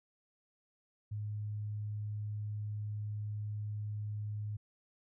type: tone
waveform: sine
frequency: 105.1 Hz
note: G#2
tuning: 21 cents sharp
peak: -36 dBFS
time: 1.11-4.57 s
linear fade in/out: 10 ms
effects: none